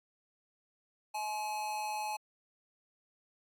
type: tone with amplitude modulation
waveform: square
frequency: 849 Hz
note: G#5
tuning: 38 cents sharp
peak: -33 dBFS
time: 1.14-2.17 s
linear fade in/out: 10 ms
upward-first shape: sine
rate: 213 Hz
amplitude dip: 50%
effects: AAC 64 kbps